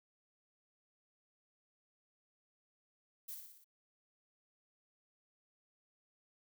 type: noise with echo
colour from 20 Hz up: violet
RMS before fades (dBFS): -45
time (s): 3.28-3.35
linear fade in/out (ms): 10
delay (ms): 59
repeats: 5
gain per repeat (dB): -4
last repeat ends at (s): 3.645
effects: none